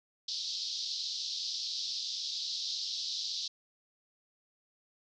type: band-pass noise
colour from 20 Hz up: pink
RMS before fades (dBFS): -37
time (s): 0.28-3.48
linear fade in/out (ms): 5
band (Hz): 3700 to 5400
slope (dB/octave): 48
effects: none